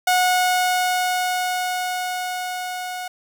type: tone with level ramp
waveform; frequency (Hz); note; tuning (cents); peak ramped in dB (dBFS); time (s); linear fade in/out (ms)
sawtooth; 730; F#5; -24; -11 to -24; 0.07-3.08; 5
effects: none